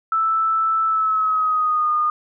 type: tone with pitch glide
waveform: sine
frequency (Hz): 1318.5 to 1223.1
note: E6 to D#6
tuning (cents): 0 to -30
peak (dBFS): -16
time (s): 0.12-2.1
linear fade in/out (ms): 2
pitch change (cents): -130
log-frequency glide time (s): 0.86-1.91
effects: none